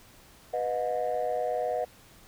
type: chord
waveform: sine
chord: B major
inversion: none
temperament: equal with one note detuned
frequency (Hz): 493.9 / 622.3 / 723.1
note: B4 / D#5 / F#5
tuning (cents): 0 / 0 / -40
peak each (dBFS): -30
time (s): 0.53-1.85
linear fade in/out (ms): 10
effects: tanh soft clip ceiling -21 dBFS + pink hiss -55 dBFS RMS until 2.27 s